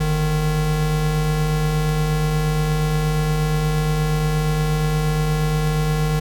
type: tone pair together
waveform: square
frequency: 48.38 / 153.6 Hz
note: G1 / D#3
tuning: -22 / -22 cents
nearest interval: octave + minor sixth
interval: 2000 cents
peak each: -24 / -19 dBFS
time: 0-6.2 s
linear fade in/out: 10 ms
effects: none